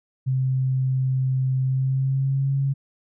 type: tone with pitch glide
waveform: sine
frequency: 130.81 to 137.31 Hz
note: C3 to C#3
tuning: 0 to -16 cents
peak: -19 dBFS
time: 0.26-2.74 s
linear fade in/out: 20 ms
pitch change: +84 cents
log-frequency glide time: 1.63-2.55 s
effects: none